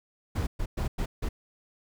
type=noise bursts at uneven times; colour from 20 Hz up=brown; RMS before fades=-29 dBFS; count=5; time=0.35-0.47 / 0.59-0.66 / 0.77-0.88 / 0.98-1.06 / 1.22-1.29 s; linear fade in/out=10 ms; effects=none